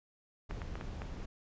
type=noise; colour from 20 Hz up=brown; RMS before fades=-42 dBFS; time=0.49-1.26 s; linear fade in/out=10 ms
type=clicks; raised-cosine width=0.5 ms; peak=-27 dBFS; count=5; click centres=0.51 / 0.618 / 0.755 / 0.811 / 1.019 s
effects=resampled to 16000 Hz